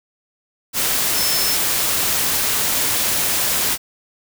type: tone in noise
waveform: sine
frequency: 5274 Hz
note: E8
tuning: in tune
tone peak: -22 dBFS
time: 1.13-1.58 s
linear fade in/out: 50 ms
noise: white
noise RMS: -19 dBFS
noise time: 0.73-3.78 s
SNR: -6 dB
effects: none